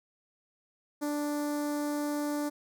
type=tone with notch filter; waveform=sawtooth; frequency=293.7 Hz; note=D4; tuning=in tune; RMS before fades=-32 dBFS; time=1.01-2.5 s; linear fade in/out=20 ms; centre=2800 Hz; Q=0.58; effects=none